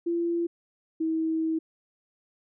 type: tone pair in turn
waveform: sine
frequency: 340.5 / 321.4 Hz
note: F4 / E4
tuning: -44 / -44 cents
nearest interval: minor second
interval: 100 cents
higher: first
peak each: -24 dBFS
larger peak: neither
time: 0.06-0.47 / 1-1.59 s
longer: second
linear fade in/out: 10 ms
effects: none